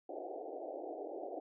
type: band-pass noise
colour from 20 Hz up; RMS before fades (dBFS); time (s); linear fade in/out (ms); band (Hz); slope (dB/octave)
white; -44; 0.09-1.4; 5; 290 to 770; 96
effects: none

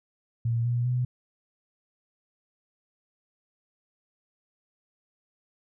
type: tone with pitch steps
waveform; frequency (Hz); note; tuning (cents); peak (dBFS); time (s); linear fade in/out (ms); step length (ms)
sine; 116.54 / 120.51 / 124.62; A#2 / B2 / B2; 0 / -42 / +16; -23; 0.45-1.05; 5; 200
effects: none

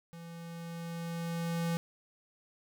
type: tone with level ramp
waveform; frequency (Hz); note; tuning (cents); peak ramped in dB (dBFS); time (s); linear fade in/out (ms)
square; 168.1; E3; +34; -46 to -30; 0.13-1.77; 0
effects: none

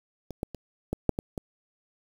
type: clicks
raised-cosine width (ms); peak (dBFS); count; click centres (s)
2; -24 / -16 / -25 / -15 / -7 / -16 / -19; 7; 0.307 / 0.431 / 0.547 / 0.93 / 1.093 / 1.189 / 1.378
effects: 7-bit

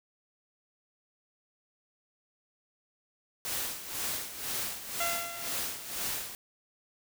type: noise with tremolo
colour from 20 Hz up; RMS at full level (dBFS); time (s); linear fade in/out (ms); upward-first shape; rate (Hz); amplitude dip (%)
white; -33; 3.45-6.35; 0; sine; 2; 70
type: tone with exponential decay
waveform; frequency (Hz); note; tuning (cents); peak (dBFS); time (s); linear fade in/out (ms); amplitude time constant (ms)
15% pulse; 684; F5; -36; -23; 5-6.11; 5; 240
effects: none

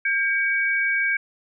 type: tone pair together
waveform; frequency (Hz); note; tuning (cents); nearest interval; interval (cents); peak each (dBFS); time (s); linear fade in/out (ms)
sine; 1600 / 2263; G6 / C#7; +35 / +35; tritone; 600; -22; 0.05-1.17; 5
effects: none

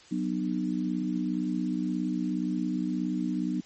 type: chord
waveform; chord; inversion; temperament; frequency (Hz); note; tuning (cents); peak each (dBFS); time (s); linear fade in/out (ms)
sine; B major; second; equal with one note detuned; 185 / 246.9 / 304; F#3 / B3 / D#4; 0 / 0 / -40; -31; 0.11-3.61; 10
effects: white hiss -54 dBFS RMS until 3.65 s + MP3 32 kbps

